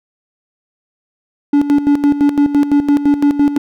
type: tone with tremolo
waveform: triangle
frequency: 287.5 Hz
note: D4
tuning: 37 cents flat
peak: -5 dBFS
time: 1.53-3.58 s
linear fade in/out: 5 ms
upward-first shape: square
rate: 5.9 Hz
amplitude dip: 70%
effects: none